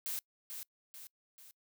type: noise with echo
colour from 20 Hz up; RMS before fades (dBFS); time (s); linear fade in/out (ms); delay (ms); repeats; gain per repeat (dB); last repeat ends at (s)
blue; -38; 0.06-0.19; 0; 440; 3; -6; 1.51
effects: noise-tail reverb RT60 0.1 s tail -25 dB re dry